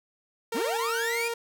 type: tone with pitch glide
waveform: sawtooth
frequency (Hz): 460 to 465.9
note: A#4 to A#4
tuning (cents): -23 to -1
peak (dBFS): -25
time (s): 0.52-1.34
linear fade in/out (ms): 5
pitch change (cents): +22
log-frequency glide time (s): 0.99-1.17
type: linear sweep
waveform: 40% pulse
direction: up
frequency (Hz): 174.61 to 2500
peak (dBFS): -28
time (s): 0.54-1.29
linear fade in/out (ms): 20
effects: none